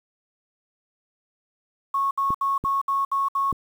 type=tone bursts; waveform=sine; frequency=1100 Hz; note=C#6; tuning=14 cents flat; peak=-20 dBFS; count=7; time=1.94-3.52 s; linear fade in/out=5 ms; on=170 ms; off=65 ms
type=clicks; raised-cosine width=3 ms; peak=-18 dBFS; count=3; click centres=2.305 / 2.64 / 3.527 s
effects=8-bit